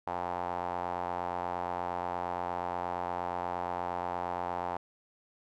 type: tone with band-pass filter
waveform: sawtooth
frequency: 88.5 Hz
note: F2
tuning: 23 cents sharp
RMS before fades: -35 dBFS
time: 0.07-4.77 s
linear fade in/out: 5 ms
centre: 840 Hz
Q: 3.8
effects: none